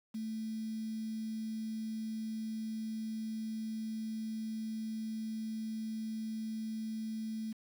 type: tone with quantisation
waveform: sine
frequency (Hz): 220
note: A3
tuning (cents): 0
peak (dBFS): -36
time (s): 0.14-7.53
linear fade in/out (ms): 10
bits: 9
effects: none